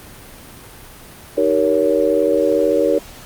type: chord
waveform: sine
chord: Eb dominant seventh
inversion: none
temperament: just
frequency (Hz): 311.1 / 388.9 / 466.7 / 560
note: Eb4 / G4 / Bb4 / Db5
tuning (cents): 0 / -14 / +2 / +18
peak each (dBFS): -20 / -20 / -17 / -17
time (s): 1.37-2.99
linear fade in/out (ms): 10
effects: pink hiss -39 dBFS RMS until 3.25 s + Opus 32 kbps